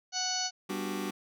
harmonic tone, 740 Hz, F#5, in tune, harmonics 1 / 2 / 3 / 4 / 5 / 6 / 7 / 8 / 9, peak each -37 / -41 / -46 / -40 / -46 / -34 / -42 / -35 / -43 dBFS, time 0.12-0.51 s, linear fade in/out 50 ms
sawtooth chord, G major seventh, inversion none, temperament just, 196 / 245 / 294 / 367.5 Hz, G3 / B3 / D4 / F#4, 0 / -14 / +2 / -12 cents, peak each -32 / -38 / -34 / -34 dBFS, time 0.69-1.11 s, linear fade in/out 10 ms
effects none

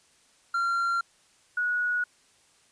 triangle / sine tone pair in turn, 1378 / 1459.9 Hz, F6 / F#6, -24 / -24 cents, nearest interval minor second, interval 100 cents, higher second, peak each -22 / -24 dBFS, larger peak first, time 0.54-1.01 / 1.57-2.04 s, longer neither, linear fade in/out 5 ms, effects white hiss -62 dBFS RMS until 2.71 s + resampled to 22050 Hz

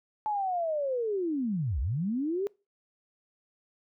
sine linear two-way sweep, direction down then up, 866 to 55 to 413.8 Hz, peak -27 dBFS, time 0.26-2.47 s, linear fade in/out 0 ms, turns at 1.8 s, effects noise-tail reverb RT60 0.3 s tail -25 dB re dry

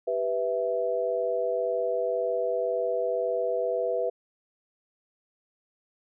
sine chord, E minor, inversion first, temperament equal, 392 / 493.9 / 659.3 Hz, G4 / B4 / E5, 0 / 0 / 0 cents, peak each -33 / -27 / -29 dBFS, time 0.07-4.1 s, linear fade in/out 10 ms, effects none

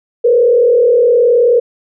sine tone with frequency modulation, 481.7 Hz, B4, 43 cents flat, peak -6 dBFS, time 0.24-1.6 s, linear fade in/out 10 ms, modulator 39.1 Hz, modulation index 0.82, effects none

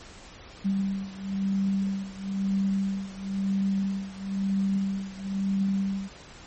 sine beating tone pair, 194.8 / 195.8 Hz, G3 / G3, -11 / -2 cents, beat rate 1 Hz, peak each -27 / -29 dBFS, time 0.64-6.09 s, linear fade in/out 20 ms, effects pink hiss -47 dBFS RMS until 6.46 s + MP3 32 kbps

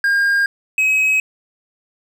triangle tone pair in turn, 1613 / 2549 Hz, G6 / D#7, +49 / +41 cents, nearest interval minor sixth, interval 792 cents, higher second, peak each -11 dBFS, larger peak neither, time 0.04-0.46 / 0.78-1.2 s, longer neither, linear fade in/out 2 ms, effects none

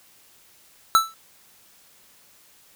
square tone with exponential decay, 1321 Hz, E6, 3 cents sharp, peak -10 dBFS, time 0.95-1.14 s, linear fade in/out 0 ms, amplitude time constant 40 ms, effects white hiss -55 dBFS RMS until 2.75 s

